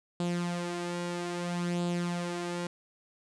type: tone with flanger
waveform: sawtooth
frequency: 174.61 Hz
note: F3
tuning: in tune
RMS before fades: -33 dBFS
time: 0.2-2.67 s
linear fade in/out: 2 ms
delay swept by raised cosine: 0.25 to 3.65 ms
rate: 0.61 Hz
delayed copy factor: +0.55
effects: resampled to 22050 Hz + 11-bit